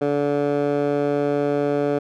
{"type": "tone with band-pass filter", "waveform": "15% pulse", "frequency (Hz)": 144.3, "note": "D3", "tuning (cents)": -30, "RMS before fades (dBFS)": -21, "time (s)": [0.01, 1.99], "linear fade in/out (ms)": 10, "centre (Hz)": 500, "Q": 1.2, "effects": []}